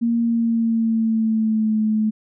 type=tone with pitch glide; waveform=sine; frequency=233.1 to 216.2 Hz; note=A#3 to A3; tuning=0 to -30 cents; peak=-16 dBFS; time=0.01-2.11 s; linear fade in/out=20 ms; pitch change=-130 cents; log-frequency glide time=0.2-1.78 s; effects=none